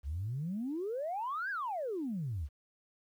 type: exponential two-way sweep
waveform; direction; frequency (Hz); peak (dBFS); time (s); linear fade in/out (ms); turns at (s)
sine; up then down; 64.2 to 1677 to 64.2; -33; 0.03-2.49; 50; 1.5
effects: tanh soft clip ceiling -29 dBFS + 11-bit